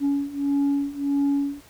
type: beating tone pair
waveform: sine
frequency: 280.7 / 282.3 Hz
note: C#4 / C#4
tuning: +22 / +32 cents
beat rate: 1.6 Hz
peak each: -23 / -21 dBFS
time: 0-1.61 s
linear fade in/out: 50 ms
effects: tanh soft clip ceiling -17 dBFS + pink hiss -51 dBFS RMS until 1.69 s